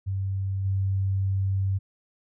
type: tone with level steps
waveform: sine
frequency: 96.7 Hz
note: G2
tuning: 23 cents flat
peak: -25 / -22 dBFS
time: 0.06-1.79 s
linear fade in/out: 20 ms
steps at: 0.64 s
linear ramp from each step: 20 ms
effects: none